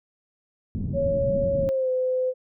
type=low-pass noise; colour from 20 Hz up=white; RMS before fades=-29 dBFS; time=0.75-1.69 s; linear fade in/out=0 ms; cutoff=220 Hz; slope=24 dB/octave
type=tone with pitch glide; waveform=sine; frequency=554.4 to 511.3 Hz; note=C#5 to C5; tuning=0 to -40 cents; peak=-21 dBFS; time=0.93-2.34 s; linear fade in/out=50 ms; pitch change=-140 cents; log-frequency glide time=1.57-1.9 s
effects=none